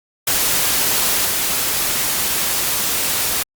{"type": "noise with level steps", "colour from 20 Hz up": "white", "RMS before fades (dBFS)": [-17, -19], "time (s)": [0.27, 3.43], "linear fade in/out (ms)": 5, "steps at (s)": 1.25, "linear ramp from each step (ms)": 5, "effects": ["Opus 48 kbps"]}